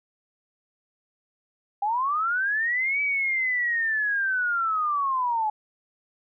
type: linear two-way sweep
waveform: sine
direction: up then down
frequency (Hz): 790 to 2300 to 840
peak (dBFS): -22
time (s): 1.82-5.5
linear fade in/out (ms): 5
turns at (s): 3.01
effects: none